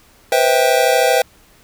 square chord, C major seventh, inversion third, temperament just, 490.5 / 523.3 / 654.1 / 784.9 Hz, B4 / C5 / E5 / G5, -12 / 0 / -14 / +2 cents, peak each -18 dBFS, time 0.32-1.22 s, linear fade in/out 2 ms, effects pink hiss -50 dBFS RMS until 1.63 s

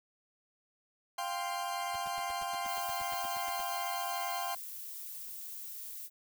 40% pulse chord, F suspended second, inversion none, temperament equal with one note detuned, 698.5 / 788.5 / 1046.5 Hz, F5 / G5 / C6, 0 / +10 / 0 cents, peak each -38 dBFS, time 1.18-4.55 s, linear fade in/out 5 ms
pink noise bursts, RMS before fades -49 dBFS, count 15, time 1.94-3.612 s, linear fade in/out 2 ms, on 20 ms, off 98 ms
violet noise, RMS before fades -44 dBFS, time 2.64-6.1 s, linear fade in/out 50 ms
effects none

